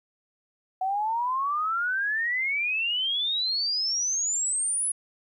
sine exponential sweep, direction up, 740 to 10430 Hz, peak -24 dBFS, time 0.81-4.92 s, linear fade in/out 5 ms, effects 11-bit

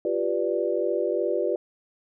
sine chord, G dominant seventh, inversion third, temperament equal, 349.2 / 392 / 493.9 / 587.3 Hz, F4 / G4 / B4 / D5, 0 / 0 / 0 / 0 cents, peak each -28 dBFS, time 0.05-1.56 s, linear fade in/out 2 ms, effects none

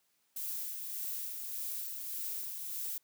violet noise with tremolo, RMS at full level -38 dBFS, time 0.36-2.98 s, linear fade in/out 5 ms, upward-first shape sine, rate 1.7 Hz, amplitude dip 35%, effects white hiss -75 dBFS RMS until 3.03 s + high-pass 100 Hz 12 dB/octave

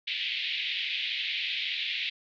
white band-pass noise, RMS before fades -32 dBFS, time 0.07-2.1 s, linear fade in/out 10 ms, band 2100 to 3800 Hz, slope 48 dB/octave, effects none

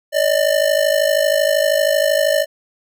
square ring-modulated tone, 599 Hz, D5, 34 cents sharp, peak -11 dBFS, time 0.12-2.46 s, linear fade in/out 50 ms, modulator 26.4 Hz, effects none

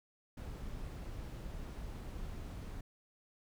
brown noise, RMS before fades -44 dBFS, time 0.37-2.81 s, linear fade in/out 5 ms, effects none

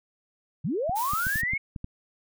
sine linear sweep, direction up, 116.54 to 2229 Hz, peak -25 dBFS, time 0.64-1.58 s, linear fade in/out 10 ms
clicks, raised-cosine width 5 ms, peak -22 dBFS, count 8, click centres 0.895 / 1.135 / 1.268 / 1.358 / 1.434 / 1.535 / 1.762 / 1.844 s
blue noise, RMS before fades -35 dBFS, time 0.95-1.42 s, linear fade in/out 20 ms
effects none

